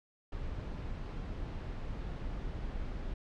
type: noise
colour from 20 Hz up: brown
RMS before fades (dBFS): -39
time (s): 0.32-3.14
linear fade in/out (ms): 5
effects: low-pass 4000 Hz 12 dB/octave